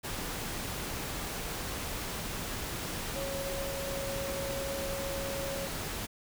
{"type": "tone in noise", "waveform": "sine", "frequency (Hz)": 550, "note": "C#5", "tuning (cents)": -14, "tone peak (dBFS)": -36, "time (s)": [3.15, 5.67], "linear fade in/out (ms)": 20, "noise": "pink", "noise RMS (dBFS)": -37, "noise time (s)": [0.03, 6.07], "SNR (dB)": -2, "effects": []}